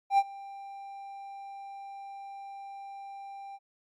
triangle tone with ADSR envelope, 791 Hz, G5, 15 cents sharp, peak -16 dBFS, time 0.1-3.59 s, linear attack 82 ms, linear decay 46 ms, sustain -23 dB, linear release 42 ms, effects Opus 48 kbps

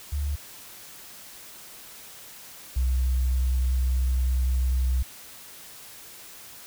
sine tone pair in turn, 72.4 / 63.51 Hz, D2 / B1, -24 / +49 cents, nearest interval major second, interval 227 cents, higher first, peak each -24 / -19 dBFS, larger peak second, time 0.12-0.36 / 2.76-5.03 s, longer second, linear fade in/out 10 ms, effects tanh soft clip ceiling -18 dBFS + white hiss -45 dBFS RMS until 6.66 s

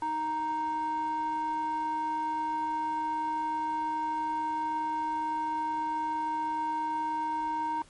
square tone with band-pass filter, 311.1 Hz, D#4, in tune, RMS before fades -31 dBFS, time 0.02-7.82 s, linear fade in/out 2 ms, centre 880 Hz, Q 4.7, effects pink hiss -58 dBFS RMS until 7.89 s + MP3 48 kbps

